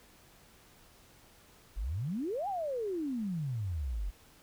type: exponential two-way sweep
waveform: sine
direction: up then down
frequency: 41.59 to 830.6 to 42.98 Hz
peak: -32 dBFS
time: 1.76-4.11 s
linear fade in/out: 20 ms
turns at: 2.48 s
effects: pink hiss -60 dBFS RMS until 4.42 s